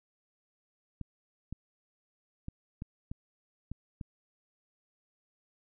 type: clicks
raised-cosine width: 5 ms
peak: -26 dBFS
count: 7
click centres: 1.013 / 1.526 / 2.484 / 2.821 / 3.115 / 3.716 / 4.012 s
effects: none